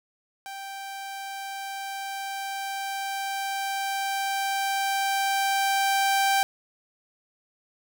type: tone with level ramp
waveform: sawtooth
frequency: 784 Hz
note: G5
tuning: in tune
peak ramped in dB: -32 to -16 dBFS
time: 0.46-6.43 s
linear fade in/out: 0 ms
effects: none